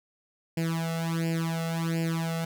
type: tone with flanger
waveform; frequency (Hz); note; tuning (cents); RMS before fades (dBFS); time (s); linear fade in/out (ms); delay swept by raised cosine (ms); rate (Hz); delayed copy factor
sawtooth; 164.81; E3; 0; -29; 0.57-2.45; 5; 0.4 to 1.5; 1.4; +0.95
effects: none